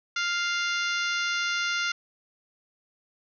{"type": "harmonic tone", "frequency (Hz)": 698.5, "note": "F5", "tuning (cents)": 0, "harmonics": [2, 3, 4, 5, 6, 7, 8, 9], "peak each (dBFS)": [-28, -32, -34, -36, -38, -39, -40, -41], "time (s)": [0.16, 1.92], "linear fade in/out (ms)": 5, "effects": []}